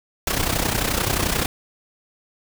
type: noise with amplitude modulation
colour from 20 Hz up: pink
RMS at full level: -19 dBFS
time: 0.27-1.46 s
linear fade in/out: 2 ms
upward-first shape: sine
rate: 31.4 Hz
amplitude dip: 70%
effects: none